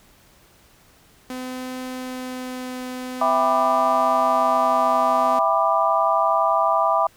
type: tone with vibrato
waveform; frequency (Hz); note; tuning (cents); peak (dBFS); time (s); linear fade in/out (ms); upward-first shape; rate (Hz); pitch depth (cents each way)
sawtooth; 254.5; C4; -48; -25; 1.3-5.39; 2; triangle; 0.48; 9
type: chord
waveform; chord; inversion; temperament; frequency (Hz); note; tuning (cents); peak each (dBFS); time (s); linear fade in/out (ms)
sine; E minor seventh; none; just; 659.3 / 791.1 / 988.9 / 1186.7; E5 / G5 / B5 / D6; 0 / +16 / +2 / +18; -21 / -23 / -22 / -21; 3.21-7.07; 5
effects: pink hiss -54 dBFS RMS until 7.16 s